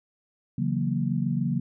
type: chord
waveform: sine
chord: F# dominant seventh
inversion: second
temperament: equal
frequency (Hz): 138.59 / 164.81 / 185 / 233.1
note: C#3 / E3 / F#3 / A#3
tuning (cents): 0 / 0 / 0 / 0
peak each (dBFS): -28 / -30 / -29 / -29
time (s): 0.58-1.6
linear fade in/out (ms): 5
effects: none